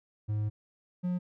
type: tone pair in turn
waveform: triangle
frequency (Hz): 106 / 179.25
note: G#2 / F3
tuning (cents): +36 / +45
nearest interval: major sixth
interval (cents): 909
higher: second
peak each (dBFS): -26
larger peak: neither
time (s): 0.28-0.5 / 1.03-1.19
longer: first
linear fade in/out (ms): 20
effects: none